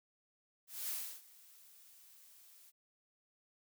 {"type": "noise with ADSR envelope", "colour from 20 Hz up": "blue", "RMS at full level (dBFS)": -39, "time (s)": [0.67, 2.72], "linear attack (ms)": 220, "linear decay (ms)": 320, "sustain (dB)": -22, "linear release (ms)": 34, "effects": []}